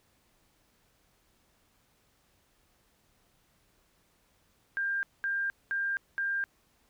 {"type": "tone bursts", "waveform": "sine", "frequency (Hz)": 1596, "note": "G6", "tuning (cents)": 31, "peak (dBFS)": -28, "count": 4, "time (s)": [4.77, 6.44], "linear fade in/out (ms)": 0, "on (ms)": 260, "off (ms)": 210, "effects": ["pink hiss -69 dBFS RMS until 6.89 s"]}